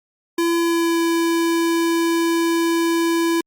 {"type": "tone with pitch glide", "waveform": "square", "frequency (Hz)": [338.1, 334.2], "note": ["E4", "E4"], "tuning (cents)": [44, 24], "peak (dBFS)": -17, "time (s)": [0.38, 3.41], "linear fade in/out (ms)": 5, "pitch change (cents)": -20, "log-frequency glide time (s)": [0.56, 1.01], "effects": ["Opus 48 kbps"]}